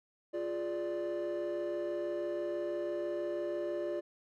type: chord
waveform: triangle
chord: D diminished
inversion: first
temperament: equal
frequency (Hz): 349.2 / 415.3 / 587.3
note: F4 / Ab4 / D5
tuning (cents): 0 / 0 / 0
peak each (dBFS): -34 / -40 / -34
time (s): 0.33-4.01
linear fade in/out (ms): 20
effects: tanh soft clip ceiling -26 dBFS